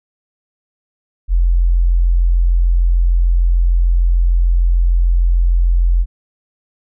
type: tone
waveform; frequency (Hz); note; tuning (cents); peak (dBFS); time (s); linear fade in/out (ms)
sine; 43.33; F1; -13; -9; 1.28-6.06; 50
effects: none